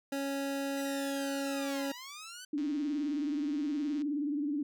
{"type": "tone", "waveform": "25% pulse", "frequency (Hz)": 276.6, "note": "C#4", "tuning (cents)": -4, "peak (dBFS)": -29, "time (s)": [0.12, 1.92], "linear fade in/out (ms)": 5}
{"type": "linear two-way sweep", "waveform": "10% pulse", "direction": "down then up", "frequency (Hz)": [1993, 932.3, 1532], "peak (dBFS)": -36, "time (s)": [0.77, 2.45], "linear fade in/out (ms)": 5, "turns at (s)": 1.92}
{"type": "tone with vibrato", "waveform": "sine", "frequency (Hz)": 291.7, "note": "D4", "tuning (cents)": -12, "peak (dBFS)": -30, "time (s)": [2.53, 4.63], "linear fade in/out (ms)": 5, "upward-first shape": "sine", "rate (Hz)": 19, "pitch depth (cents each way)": 93}
{"type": "click train", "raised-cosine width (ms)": 0.2, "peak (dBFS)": -36, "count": 227, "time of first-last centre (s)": [2.58, 4.019], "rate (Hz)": 157}
{"effects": []}